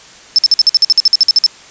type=tone bursts; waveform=sine; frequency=5274 Hz; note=E8; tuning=in tune; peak=-4 dBFS; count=15; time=0.36-1.463 s; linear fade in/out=0 ms; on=25 ms; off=52 ms; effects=white hiss -38 dBFS RMS until 1.7 s + resampled to 16000 Hz